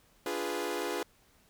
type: chord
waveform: sawtooth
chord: D diminished seventh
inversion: none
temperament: equal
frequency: 293.7 / 349.2 / 415.3 / 493.9 Hz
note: D4 / F4 / Ab4 / Cb5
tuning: 0 / 0 / 0 / 0 cents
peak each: -37 / -33 / -33 / -34 dBFS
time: 0.26-1.03 s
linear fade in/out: 2 ms
effects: pink hiss -65 dBFS RMS until 1.49 s